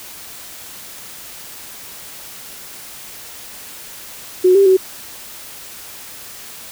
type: tone with pitch steps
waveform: sine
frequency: 367 / 394 / 376.8 Hz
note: F#4 / G4 / F#4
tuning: -14 / +9 / +32 cents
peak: -7 dBFS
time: 4.44-4.77 s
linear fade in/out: 10 ms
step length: 110 ms
effects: white hiss -35 dBFS RMS until 6.71 s